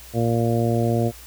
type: harmonic tone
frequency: 116.54 Hz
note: A#2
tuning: in tune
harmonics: 1 / 2 / 3 / 4 / 5 / 6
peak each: -21 / -24 / -26 / -27 / -28 / -29 dBFS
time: 0.13-1.12 s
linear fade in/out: 50 ms
effects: added 60 Hz sine -44 dBFS peak until 1.26 s + white hiss -44 dBFS RMS until 1.26 s